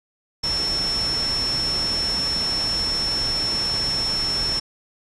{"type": "tone in noise", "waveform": "sine", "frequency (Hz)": 5400, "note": "E8", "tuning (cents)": 41, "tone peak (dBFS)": -21, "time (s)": [0.43, 4.6], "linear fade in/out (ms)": 10, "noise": "pink", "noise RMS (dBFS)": -30, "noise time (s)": [0.43, 4.6], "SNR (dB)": 6, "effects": ["resampled to 24000 Hz"]}